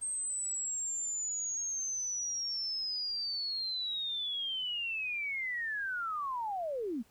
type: linear sweep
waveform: sine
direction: down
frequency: 8410 to 207.7 Hz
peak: -33 dBFS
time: 0.01-7.03 s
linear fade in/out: 20 ms
effects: pink hiss -66 dBFS RMS until 7.1 s